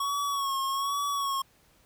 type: tone with vibrato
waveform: square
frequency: 1108.7 Hz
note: C#6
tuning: in tune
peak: -28 dBFS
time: 0-1.42 s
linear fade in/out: 5 ms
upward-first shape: sine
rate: 1.2 Hz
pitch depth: 48 cents each way
effects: pink hiss -63 dBFS RMS until 1.85 s